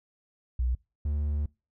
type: tone pair in turn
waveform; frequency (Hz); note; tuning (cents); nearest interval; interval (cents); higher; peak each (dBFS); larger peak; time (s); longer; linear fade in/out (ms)
sine / triangle; 61.5 / 73.64; B1 / D2; -7 / +5; minor third; 312; second; -24; neither; 0.59-0.75 / 1.05-1.46; second; 5
effects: noise-tail reverb RT60 0.3 s tail -25 dB re dry